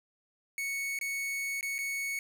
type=tone with dropouts; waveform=45% pulse; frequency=2217 Hz; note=C#7; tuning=in tune; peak=-32 dBFS; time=0.58-2.19 s; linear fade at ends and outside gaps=1 ms; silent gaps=0.989-1.012 / 1.61-1.628 / 1.782-1.788 s; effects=12-bit